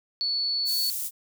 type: tone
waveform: sine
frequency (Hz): 4435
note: C#8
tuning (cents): 0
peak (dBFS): -24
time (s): 0.21-0.9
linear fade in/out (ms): 0
type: high-pass noise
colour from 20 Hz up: white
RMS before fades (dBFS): -31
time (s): 0.65-1.11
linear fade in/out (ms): 50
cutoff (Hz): 7900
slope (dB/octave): 12
effects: none